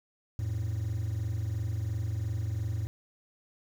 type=tone pair together; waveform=triangle; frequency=87.31 / 110.2 Hz; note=F2 / A2; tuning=0 / +3 cents; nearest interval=major third; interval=403 cents; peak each=-31 / -28 dBFS; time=0.39-2.87 s; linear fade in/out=0 ms; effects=tanh soft clip ceiling -24 dBFS + 9-bit